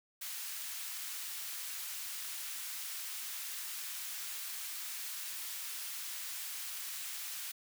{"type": "high-pass noise", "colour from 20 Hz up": "white", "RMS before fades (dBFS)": -42, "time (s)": [0.21, 7.52], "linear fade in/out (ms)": 10, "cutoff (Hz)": 1400, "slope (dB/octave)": 12, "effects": []}